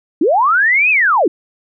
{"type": "linear two-way sweep", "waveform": "sine", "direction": "up then down", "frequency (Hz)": [268.2, 2610, 268.2], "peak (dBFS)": -9, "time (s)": [0.21, 1.28], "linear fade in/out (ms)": 5, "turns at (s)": 0.9, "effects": []}